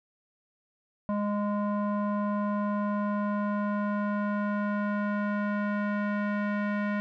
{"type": "tone with low-pass filter sweep", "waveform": "square", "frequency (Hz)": 206.1, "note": "G#3", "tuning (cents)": -13, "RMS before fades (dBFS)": -29, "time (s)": [1.09, 7], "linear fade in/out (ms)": 0, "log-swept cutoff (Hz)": [950, 1800], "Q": 2.3, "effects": []}